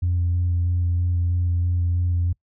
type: tone with vibrato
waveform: sine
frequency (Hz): 87.5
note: F2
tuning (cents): +4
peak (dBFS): -17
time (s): 0.02-2.33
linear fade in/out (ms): 10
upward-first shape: square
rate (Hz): 3.1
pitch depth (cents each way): 13
effects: noise-tail reverb RT60 0.1 s tail -25 dB re dry + tanh soft clip ceiling -15 dBFS